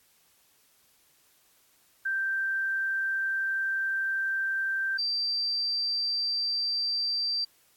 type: tone pair in turn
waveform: sine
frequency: 1568 / 4689 Hz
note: G6 / D8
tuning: 0 / -4 cents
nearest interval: octave + perfect fifth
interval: 1896 cents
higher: second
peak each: -26 dBFS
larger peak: neither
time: 2.05-4.98 / 4.98-7.45 s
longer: first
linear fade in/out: 10 ms
effects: white hiss -64 dBFS RMS until 7.76 s + AAC 64 kbps